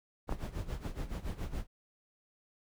brown noise with tremolo, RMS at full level -35 dBFS, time 0.27-1.67 s, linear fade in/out 50 ms, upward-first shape sine, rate 7.1 Hz, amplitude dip 80%
clicks, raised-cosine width 1 ms, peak -23 dBFS, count 2, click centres 0.293 / 0.324 s
effects none

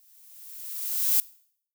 violet noise with exponential growth, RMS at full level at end -20 dBFS, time 0-1.2 s, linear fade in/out 0 ms, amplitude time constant 260 ms, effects noise-tail reverb RT60 0.6 s tail -21 dB re dry

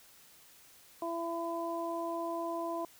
harmonic tone, 336 Hz, E4, 33 cents sharp, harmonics 1 / 2 / 3, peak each -38 / -37 / -39 dBFS, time 1.02-2.85 s, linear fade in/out 2 ms, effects white hiss -59 dBFS RMS until 2.99 s

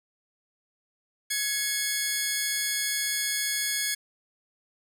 10% pulse tone pair together, 1678.2 / 2186 Hz, G#6 / C#7, +18 / -25 cents, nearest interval perfect fourth, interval 457 cents, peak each -20 dBFS, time 1.3-3.95 s, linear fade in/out 10 ms, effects none

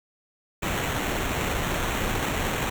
pink noise with sample-and-hold, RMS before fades -27 dBFS, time 0.62-2.7 s, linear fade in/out 10 ms, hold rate 4900 Hz, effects none

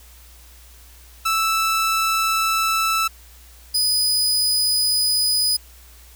sawtooth tone pair in turn, 1318.5 / 4978 Hz, E6 / D#8, 0 / 0 cents, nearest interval octave + major seventh, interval 2300 cents, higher second, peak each -14 dBFS, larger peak neither, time 1.25-3.08 / 3.74-5.57 s, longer neither, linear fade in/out 10 ms, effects added 60 Hz sine -45 dBFS peak until 6.15 s + white hiss -49 dBFS RMS until 6.15 s

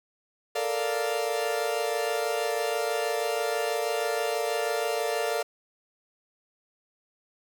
40% pulse chord, Bb major seventh, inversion third, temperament equal, 440 / 466.2 / 587.3 / 698.5 Hz, A4 / Bb4 / D5 / F5, 0 / 0 / 0 / 0 cents, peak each -31 dBFS, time 0.55-5.43 s, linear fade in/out 10 ms, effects none

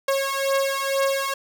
sawtooth beating tone pair, 545 / 547.1 Hz, C#5 / C#5, -29 / -23 cents, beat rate 2.1 Hz, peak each -20 dBFS, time 0.08-1.34 s, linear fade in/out 5 ms, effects none

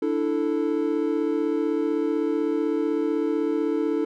triangle chord, D suspended second, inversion none, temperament equal with one note detuned, 293.7 / 329.6 / 441.5 Hz, D4 / E4 / A4, 0 / 0 / +6 cents, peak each -24 dBFS, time 0.02-4.05 s, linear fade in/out 5 ms, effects none

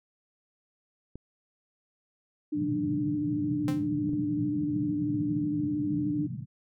clicks, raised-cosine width 3 ms, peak -28 dBFS, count 3, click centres 1.156 / 4.093 / 4.133 s
sine tone with vibrato, 296.9 Hz, D4, 19 cents sharp, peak -27 dBFS, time 2.52-6.27 s, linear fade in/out 10 ms, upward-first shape sine, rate 13 Hz, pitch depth 31 cents each way
pink band-pass noise, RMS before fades -35 dBFS, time 2.54-6.46 s, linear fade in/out 50 ms, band 110 to 200 Hz, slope 48 dB/octave
sawtooth tone with exponential decay, 261.6 Hz, C4, in tune, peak -26 dBFS, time 3.68-3.88 s, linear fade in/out 0 ms, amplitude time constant 43 ms
effects none

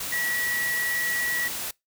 sine tone in noise, 1933 Hz, B6, 38 cents flat, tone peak -25 dBFS, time 0.12-1.48 s, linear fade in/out 5 ms, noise white, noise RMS -32 dBFS, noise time 0-1.71 s, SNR +4 dB, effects noise-tail reverb RT60 0.2 s tail -25 dB re dry

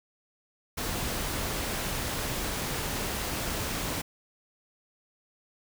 pink noise, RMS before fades -32 dBFS, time 0.77-4.02 s, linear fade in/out 10 ms, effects none

